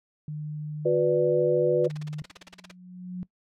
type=tone; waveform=sine; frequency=151.1 Hz; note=D3; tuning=50 cents sharp; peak=-31 dBFS; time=0.28-2.22 s; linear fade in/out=2 ms
type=chord; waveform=sine; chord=B minor; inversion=second; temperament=equal with one note detuned; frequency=362.4 / 493.9 / 587.3 Hz; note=F#4 / B4 / D5; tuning=-36 / 0 / 0 cents; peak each=-24 / -22 / -27 dBFS; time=0.85-1.88 s; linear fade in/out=10 ms
type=noise bursts; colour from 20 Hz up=white; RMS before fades=-39 dBFS; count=16; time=1.84-2.715 s; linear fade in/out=5 ms; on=20 ms; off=37 ms
type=tone with exponential growth; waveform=sine; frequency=181.1 Hz; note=F#3; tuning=37 cents flat; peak=-29 dBFS; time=2.17-3.23 s; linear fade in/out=0 ms; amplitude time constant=230 ms
effects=noise-tail reverb RT60 0.1 s tail -19 dB re dry + low-pass 4000 Hz 12 dB/octave